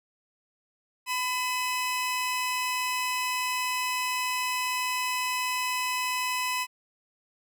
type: tone pair together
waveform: sawtooth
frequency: 1004.9 / 2563 Hz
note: B5 / E7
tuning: +30 / -49 cents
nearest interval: octave + major third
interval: 1621 cents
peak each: -25 / -28 dBFS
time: 1.06-6.67 s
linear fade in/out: 50 ms
effects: none